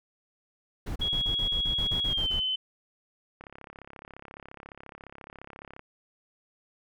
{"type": "noise bursts", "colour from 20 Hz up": "brown", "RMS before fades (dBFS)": -33, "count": 12, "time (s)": [0.86, 2.4], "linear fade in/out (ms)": 10, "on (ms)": 99, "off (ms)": 32}
{"type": "tone with pitch glide", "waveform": "sine", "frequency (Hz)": [3322, 3046], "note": ["G#7", "F#7"], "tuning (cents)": [0, 50], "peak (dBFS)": -26, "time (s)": [1.01, 2.56], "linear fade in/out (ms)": 10, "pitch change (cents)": -150, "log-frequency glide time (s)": [2.05, 2.31]}
{"type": "click train", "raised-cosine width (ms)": 0.5, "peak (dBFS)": -29, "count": 83, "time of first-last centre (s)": [3.41, 5.794], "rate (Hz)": 34.4}
{"effects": []}